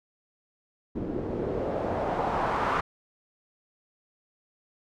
white noise with low-pass filter sweep, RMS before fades -29 dBFS, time 0.95-2.81 s, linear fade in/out 10 ms, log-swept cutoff 310 to 1200 Hz, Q 2, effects none

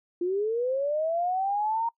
sine linear sweep, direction up, 342.6 to 935 Hz, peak -24 dBFS, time 0.21-1.89 s, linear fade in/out 5 ms, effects noise-tail reverb RT60 0.1 s tail -24 dB re dry

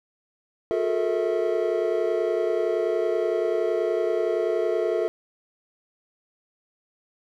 triangle tone cluster, 360.4 / 427.9 / 458.5 / 650 Hz, F#4 / A4 / A#4 / E5, -45 / -48 / -29 / -24 cents, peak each -25 / -25 / -25 / -26 dBFS, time 0.71-5.08 s, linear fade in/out 0 ms, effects none

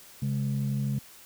sine tone pair together, 135.21 / 207.7 Hz, C#3 / G#3, -43 / 0 cents, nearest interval perfect fifth, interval 743 cents, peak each -26 / -30 dBFS, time 0.22-0.99 s, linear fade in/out 5 ms, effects tanh soft clip ceiling -21 dBFS + white hiss -51 dBFS RMS until 1.25 s

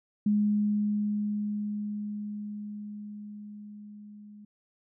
sine tone with level ramp, 208.3 Hz, G#3, 5 cents sharp, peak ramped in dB -21 to -46 dBFS, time 0.26-4.45 s, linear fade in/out 5 ms, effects none

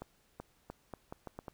accelerating click train, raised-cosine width 1 ms, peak -28 dBFS, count 8, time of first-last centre 0.02-1.482 s, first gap 380 ms, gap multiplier 0.79, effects pink hiss -70 dBFS RMS until 1.53 s

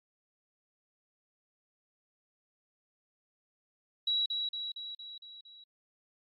sine tone with echo, 3891 Hz, B7, 27 cents flat, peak -27 dBFS, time 4.07-4.26 s, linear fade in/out 5 ms, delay 230 ms, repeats 6, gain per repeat -4 dB, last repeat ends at 5.64 s, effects AAC 48 kbps

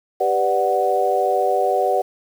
sine chord, G major seventh, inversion none, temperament equal, 392 / 493.9 / 587.3 / 740 Hz, G4 / B4 / D5 / F#5, 0 / 0 / 0 / 0 cents, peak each -23 / -22 / -22 / -19 dBFS, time 0.2-2.02 s, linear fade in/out 10 ms, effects 7-bit

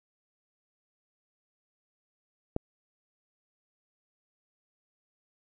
click, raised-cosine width 2 ms, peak -15 dBFS, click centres 2.564 s, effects none

